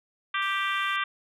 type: harmonic tone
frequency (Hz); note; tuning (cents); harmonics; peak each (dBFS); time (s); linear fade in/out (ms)
392.4; G4; +2; 3 / 4 / 5 / 6 / 7 / 8 / 9; -29 / -31 / -33 / -35 / -36 / -37 / -38; 0.34-1.04; 5
type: noise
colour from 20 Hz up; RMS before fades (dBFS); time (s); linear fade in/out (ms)
violet; -44; 0.42-0.96; 0
effects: low-pass 8000 Hz 12 dB/octave